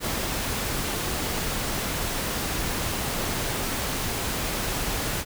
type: noise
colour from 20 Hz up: pink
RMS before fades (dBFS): -28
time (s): 0-5.25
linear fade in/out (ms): 50
effects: none